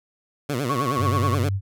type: tone with vibrato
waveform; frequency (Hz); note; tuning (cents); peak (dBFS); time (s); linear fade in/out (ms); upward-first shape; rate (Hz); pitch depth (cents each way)
15% pulse; 131.6; C3; +10; -17; 0.49-1.49; 5; sine; 9.5; 210
type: tone with tremolo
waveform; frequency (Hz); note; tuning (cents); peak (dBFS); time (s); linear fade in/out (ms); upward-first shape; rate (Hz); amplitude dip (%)
sine; 1108.7; C#6; 0; -21; 0.69-1.35; 5; sine; 11; 70
type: tone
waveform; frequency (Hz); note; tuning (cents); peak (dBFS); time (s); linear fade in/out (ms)
sine; 97.9; G2; -2; -21; 0.97-1.61; 50
effects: none